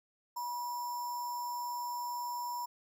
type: tone with sample-and-hold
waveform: sine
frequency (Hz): 971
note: B5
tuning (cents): -30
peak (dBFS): -35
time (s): 0.36-2.66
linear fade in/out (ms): 10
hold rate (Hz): 6300
effects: none